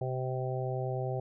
harmonic tone, 129.1 Hz, C3, 23 cents flat, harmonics 1 / 3 / 4 / 5 / 6, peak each -33 / -38 / -39 / -40 / -41 dBFS, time 0.01-1.2 s, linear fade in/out 5 ms, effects none

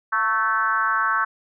sine tone with frequency modulation, 1318.5 Hz, E6, in tune, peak -18 dBFS, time 0.12-1.25 s, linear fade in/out 10 ms, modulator 211 Hz, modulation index 1.5, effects none

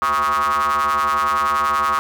square ring-modulated tone, 73.42 Hz, D2, in tune, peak -14 dBFS, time 0.02-1.99 s, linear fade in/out 0 ms, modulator 1180 Hz, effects none

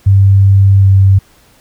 sine tone with pitch glide, 98 to 96.87 Hz, G2 to G2, 0 to -20 cents, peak -3 dBFS, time 0.06-1.19 s, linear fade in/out 10 ms, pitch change -20 cents, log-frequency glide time 0.8-0.86 s, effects pink hiss -47 dBFS RMS until 1.6 s

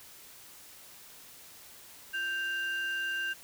sine tone pair together, 1568.1 / 2794 Hz, G6 / F7, 0 / 0 cents, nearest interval minor seventh, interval 1000 cents, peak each -30 / -36 dBFS, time 2.13-3.34 s, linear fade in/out 20 ms, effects tanh soft clip ceiling -27 dBFS + white hiss -52 dBFS RMS until 3.43 s

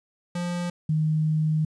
square / sine tone pair in turn, 175.3 / 155.59 Hz, F3 / D#3, +7 / 0 cents, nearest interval major second, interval 207 cents, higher first, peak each -27 / -20 dBFS, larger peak second, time 0.35-0.7 / 0.89-1.65 s, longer second, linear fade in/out 5 ms, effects resampled to 22050 Hz + 10-bit

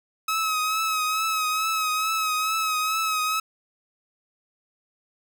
sawtooth tone with vibrato, 1280 Hz, D#6, 49 cents sharp, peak -19 dBFS, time 0.28-3.4 s, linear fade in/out 5 ms, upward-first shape triangle, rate 2.3 Hz, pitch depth 45 cents each way, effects none

